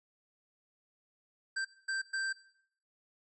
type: tone bursts at uneven times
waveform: square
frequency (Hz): 1568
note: G6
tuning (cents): 0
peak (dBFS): -33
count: 3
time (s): 1.56-1.65 / 1.88-2.02 / 2.13-2.33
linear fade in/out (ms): 10
effects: noise-tail reverb RT60 0.6 s tail -17 dB re dry + resampled to 22050 Hz